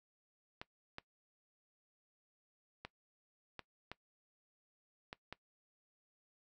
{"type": "clicks", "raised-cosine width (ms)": 0.3, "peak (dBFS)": -28, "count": 7, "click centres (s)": [0.615, 0.984, 2.85, 3.593, 3.916, 5.129, 5.326], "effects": ["noise-tail reverb RT60 0.1 s tail -20 dB re dry"]}